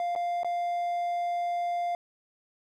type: tone with dropouts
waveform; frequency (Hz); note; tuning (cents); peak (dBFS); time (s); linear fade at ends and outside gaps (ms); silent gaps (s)
triangle; 698.5; F5; 0; -25; 0-1.95; 1; 0.152-0.16 / 0.433-0.446
effects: none